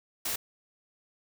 white noise, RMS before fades -32 dBFS, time 0.25-0.36 s, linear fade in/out 5 ms, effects none

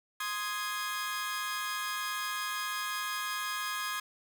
sawtooth chord, Ab major, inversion first, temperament equal, 1046.5 / 1244.5 / 1661.2 Hz, C6 / Eb6 / Ab6, 0 / 0 / 0 cents, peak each -35 / -34 / -33 dBFS, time 0.2-4 s, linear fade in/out 5 ms, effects 9-bit

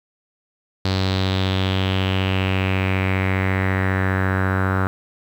sawtooth tone with low-pass filter sweep, 94.7 Hz, F#2, 41 cents sharp, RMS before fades -20 dBFS, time 0.85-4.87 s, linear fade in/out 0 ms, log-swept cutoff 4300 to 1400 Hz, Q 4.3, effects 8-bit

